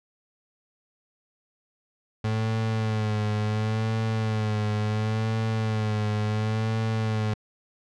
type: tone with vibrato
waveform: 35% pulse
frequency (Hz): 108.6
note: A2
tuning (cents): -22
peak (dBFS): -22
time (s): 2.24-7.34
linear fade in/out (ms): 5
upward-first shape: sine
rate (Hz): 0.71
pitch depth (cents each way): 45
effects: low-pass 5000 Hz 12 dB/octave